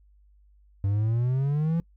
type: exponential sweep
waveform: triangle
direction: up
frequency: 97 to 170.2 Hz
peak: -20 dBFS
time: 0.84-1.8 s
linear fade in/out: 0 ms
effects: noise-tail reverb RT60 0.1 s tail -25 dB re dry + added 50 Hz sine -55 dBFS peak until 1.96 s